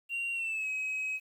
sine tone with pitch glide, 2759 to 2545 Hz, F7 to D#7, -22 to +39 cents, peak -29 dBFS, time 0.09-1.2 s, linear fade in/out 50 ms, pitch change -139 cents, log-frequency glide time 0.33-0.68 s, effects tanh soft clip ceiling -30 dBFS + 10-bit

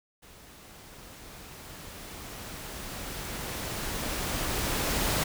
pink noise with level ramp, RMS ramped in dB -52 to -27 dBFS, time 0.22-5.24 s, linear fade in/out 10 ms, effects none

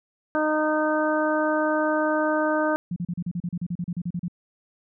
harmonic tone, 307.5 Hz, D#4, 20 cents flat, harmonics 1 / 2 / 3 / 4 / 5, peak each -25 / -24 / -29 / -30 / -29 dBFS, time 0.35-2.76 s, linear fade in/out 0 ms
sine tone bursts, 174.61 Hz, F3, in tune, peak -25 dBFS, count 16, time 2.91-4.282 s, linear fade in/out 5 ms, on 52 ms, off 36 ms
effects none

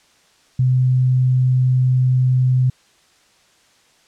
sine tone, 127.8 Hz, C3, 40 cents flat, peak -12 dBFS, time 0.59-2.7 s, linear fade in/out 5 ms, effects white hiss -55 dBFS RMS until 4.07 s + low-pass 7000 Hz 12 dB/octave

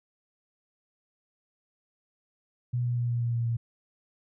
sine tone with pitch steps, 122.3 / 121.31 / 120.34 / 119.37 / 118.41 / 117.45 / 116.51 Hz, B2 / B2 / B2 / A#2 / A#2 / A#2 / A#2, -16 / -31 / -44 / +42 / +28 / +13 / 0 cents, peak -25 dBFS, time 2.73-3.57 s, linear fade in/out 10 ms, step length 120 ms, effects none

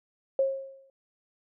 sine tone with exponential decay, 540 Hz, C#5, 45 cents flat, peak -19 dBFS, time 0.39-0.9 s, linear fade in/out 2 ms, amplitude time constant 110 ms, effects none

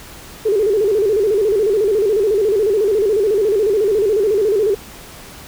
sine tone with vibrato, 414.4 Hz, G#4, 4 cents flat, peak -12 dBFS, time 0.45-4.75 s, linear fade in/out 10 ms, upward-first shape square, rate 14 Hz, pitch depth 100 cents each way, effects pink hiss -37 dBFS RMS until 5.47 s

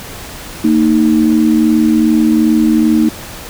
sine tone pair together, 228.5 / 311.1 Hz, A#3 / D#4, -34 / 0 cents, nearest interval perfect fourth, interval 534 cents, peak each -10 dBFS, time 0.64-3.09 s, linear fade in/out 5 ms, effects pink hiss -29 dBFS RMS until 3.49 s

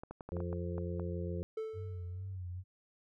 clicks, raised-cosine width 1 ms, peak -30 dBFS, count 9, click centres 0.035 / 0.11 / 0.208 / 0.29 / 0.368 / 0.404 / 0.529 / 0.781 / 0.997 s
harmonic tone, 87.31 Hz, F2, in tune, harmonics 1 / 2 / 4 / 5 / 6, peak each -38 / -41 / -44 / -45 / -46 dBFS, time 0.32-1.43 s, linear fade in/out 0 ms
triangle tone with exponential decay, 440 Hz, A4, in tune, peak -32 dBFS, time 1.57-2.36 s, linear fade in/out 5 ms, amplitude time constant 170 ms
sine tone with vibrato, 92.5 Hz, F#2, in tune, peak -39 dBFS, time 1.73-2.64 s, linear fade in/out 50 ms, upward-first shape sine, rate 2.3 Hz, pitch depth 74 cents each way
effects none

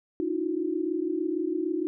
sine tone cluster, 299.5 / 326 / 363.6 Hz, D4 / E4 / F#4, +34 / -19 / -30 cents, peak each -32 / -29 / -30 dBFS, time 0.2-1.87 s, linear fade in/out 0 ms, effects none

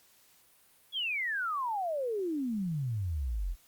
sine exponential sweep, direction down, 3431 to 39.09 Hz, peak -30 dBFS, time 0.92-3.56 s, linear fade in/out 50 ms, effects white hiss -63 dBFS RMS until 3.67 s + Opus 48 kbps

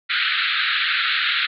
pink band-pass noise, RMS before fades -21 dBFS, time 0.09-1.47 s, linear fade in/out 20 ms, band 1300 to 4200 Hz, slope 96 dB/octave, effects none

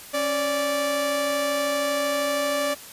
sawtooth tone pair together, 275.5 / 583.8 Hz, C#4 / D5, -11 / -10 cents, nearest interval octave + minor second, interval 1301 cents, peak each -27 / -19 dBFS, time 0.13-2.75 s, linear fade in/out 20 ms, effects white hiss -42 dBFS RMS until 2.92 s + resampled to 32000 Hz

